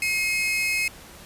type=tone pair together; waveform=40% pulse; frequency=2146 / 2546 Hz; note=C7 / D#7; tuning=+43 / +39 cents; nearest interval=minor third; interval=296 cents; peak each=-25 / -23 dBFS; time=0.02-0.88 s; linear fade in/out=2 ms; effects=pink hiss -45 dBFS RMS until 1.25 s + resampled to 32000 Hz

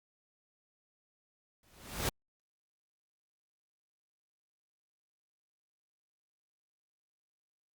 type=noise with exponential growth; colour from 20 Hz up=pink; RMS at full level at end=-30 dBFS; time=1.63-2.09 s; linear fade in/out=2 ms; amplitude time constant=98 ms; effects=Opus 48 kbps

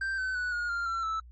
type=tone with pitch steps; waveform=triangle; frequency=1568 / 1522.5 / 1478.3 / 1435.4 / 1393.7 / 1353.2 / 1314 Hz; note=G6 / F#6 / F#6 / F6 / F6 / E6 / E6; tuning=0 / +49 / -2 / +47 / -4 / +45 / -6 cents; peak=-27 dBFS; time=0.01-1.2 s; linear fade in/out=5 ms; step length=170 ms; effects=added 60 Hz sine -47 dBFS peak until 1.31 s + MP3 32 kbps

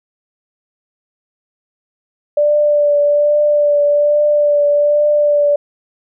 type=tone with vibrato; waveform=sine; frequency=587.3 Hz; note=D5; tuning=in tune; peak=-9 dBFS; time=2.37-5.56 s; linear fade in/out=5 ms; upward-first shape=triangle; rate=1.2 Hz; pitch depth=22 cents each way; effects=none

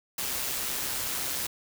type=noise with amplitude modulation; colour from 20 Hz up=white; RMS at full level=-30 dBFS; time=0.18-1.47 s; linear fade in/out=5 ms; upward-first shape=sine; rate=131 Hz; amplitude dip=35%; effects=none

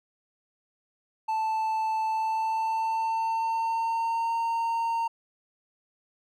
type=tone with pitch glide; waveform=triangle; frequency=880 to 919 Hz; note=A5 to A#5; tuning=0 to -25 cents; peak=-23 dBFS; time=1.28-5.08 s; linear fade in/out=10 ms; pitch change=+75 cents; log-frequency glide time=2.06-4.35 s; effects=none

